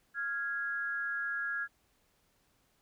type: tone pair together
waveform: sine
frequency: 1395 / 1658.9 Hz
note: F6 / G#6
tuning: -2 / -2 cents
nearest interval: minor third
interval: 300 cents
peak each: -37 / -34 dBFS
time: 0.14-1.68 s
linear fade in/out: 50 ms
effects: pink hiss -72 dBFS RMS until 2.81 s